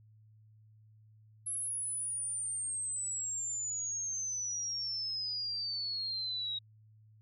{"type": "exponential sweep", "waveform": "sine", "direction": "down", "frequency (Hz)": [11020, 3799], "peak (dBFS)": -34, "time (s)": [1.46, 6.59], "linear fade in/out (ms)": 10, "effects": ["added 108 Hz sine -58 dBFS peak until 7.21 s"]}